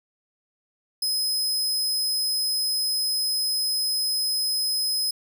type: tone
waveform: sawtooth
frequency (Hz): 5080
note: D#8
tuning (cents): +35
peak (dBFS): -20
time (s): 1.02-5.11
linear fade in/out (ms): 5
effects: none